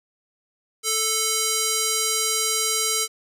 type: tone with band-pass filter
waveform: square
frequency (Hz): 440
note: A4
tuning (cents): 0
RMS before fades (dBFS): -23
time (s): 0.83-3.08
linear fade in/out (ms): 50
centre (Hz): 7600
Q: 1.2
effects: none